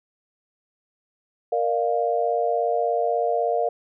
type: chord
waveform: sine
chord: Bb major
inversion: none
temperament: equal with one note detuned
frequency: 466.2 / 602.1 / 698.5 Hz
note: Bb4 / D5 / F5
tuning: 0 / +43 / 0 cents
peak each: -24 / -26 / -23 dBFS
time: 1.52-3.69 s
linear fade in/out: 5 ms
effects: none